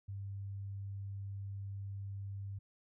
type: tone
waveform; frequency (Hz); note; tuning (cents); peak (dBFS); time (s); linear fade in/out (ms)
sine; 98.9; G2; +16; -40; 0.08-2.59; 10
effects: none